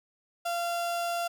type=tone; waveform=35% pulse; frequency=689 Hz; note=F5; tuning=24 cents flat; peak=-27 dBFS; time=0.45-1.28 s; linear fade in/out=10 ms; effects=none